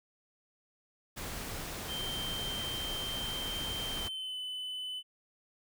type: noise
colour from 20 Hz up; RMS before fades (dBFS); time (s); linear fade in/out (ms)
pink; -40; 1.16-4.09; 20
type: tone with pitch glide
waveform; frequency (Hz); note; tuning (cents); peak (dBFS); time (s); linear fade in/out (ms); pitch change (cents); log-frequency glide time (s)
triangle; 3136 to 3013; G7 to F#7; 0 to +31; -35; 1.87-5.03; 50; -69; 3.93-4.37
effects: none